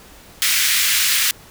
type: high-pass noise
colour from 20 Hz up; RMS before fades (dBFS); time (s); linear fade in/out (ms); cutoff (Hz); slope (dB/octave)
pink; -17; 0.42-1.31; 0; 1800; 24
effects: pink hiss -44 dBFS RMS until 1.5 s